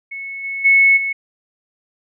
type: tone with level steps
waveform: sine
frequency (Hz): 2200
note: C#7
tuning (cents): -14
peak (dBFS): -26 / -22 / -8 / -18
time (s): 0.11-1.13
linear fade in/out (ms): 10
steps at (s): 0.43 / 0.64 / 0.96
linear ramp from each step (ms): 20
effects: none